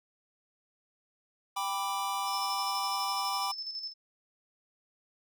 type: chord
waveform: square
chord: G major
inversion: none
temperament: equal with one note detuned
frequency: 788.5 / 987.8 / 1174.7 Hz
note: G5 / B5 / D6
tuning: +10 / 0 / 0 cents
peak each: -36 dBFS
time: 1.56-3.52 s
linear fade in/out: 10 ms
type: tone with tremolo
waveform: sine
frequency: 5260 Hz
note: E8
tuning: 5 cents flat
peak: -34 dBFS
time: 2.25-3.94 s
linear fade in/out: 50 ms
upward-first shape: square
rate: 12 Hz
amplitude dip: 50%
effects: none